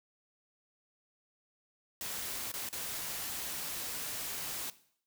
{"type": "noise with dropouts", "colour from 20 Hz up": "white", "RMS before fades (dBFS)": -39, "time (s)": [2.01, 4.7], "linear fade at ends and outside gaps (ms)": 1, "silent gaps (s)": [[2.517, 2.539], [2.689, 2.728]], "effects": ["noise-tail reverb RT60 0.6 s tail -17 dB re dry"]}